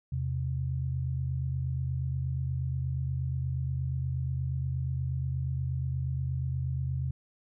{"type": "tone pair together", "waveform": "sine", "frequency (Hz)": [82.41, 130.81], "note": ["E2", "C3"], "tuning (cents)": [0, 0], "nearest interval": "minor sixth", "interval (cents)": 800, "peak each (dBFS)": [-33, -30], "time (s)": [0.12, 7.11], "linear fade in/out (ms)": 5, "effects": []}